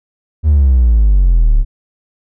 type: exponential sweep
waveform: triangle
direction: down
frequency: 79.3 to 34.31 Hz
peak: -3 dBFS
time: 0.43-1.65 s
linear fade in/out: 50 ms
effects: tanh soft clip ceiling -1 dBFS